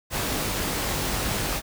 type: noise with comb filter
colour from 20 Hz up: pink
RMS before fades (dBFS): -27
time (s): 0.1-1.62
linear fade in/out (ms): 50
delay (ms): 20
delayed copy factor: +0.5
effects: none